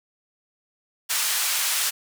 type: band-pass noise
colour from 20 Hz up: white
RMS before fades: -24 dBFS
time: 1.09-1.91 s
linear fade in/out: 20 ms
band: 1100 to 12000 Hz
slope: 12 dB/octave
effects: none